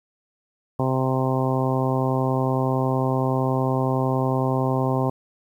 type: harmonic tone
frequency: 130.81 Hz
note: C3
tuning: in tune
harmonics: 1 / 2 / 3 / 4 / 5 / 6 / 7 / 8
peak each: -23 / -26 / -28 / -29 / -30 / -31 / -31 / -32 dBFS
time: 0.79-5.1 s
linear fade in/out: 5 ms
effects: 9-bit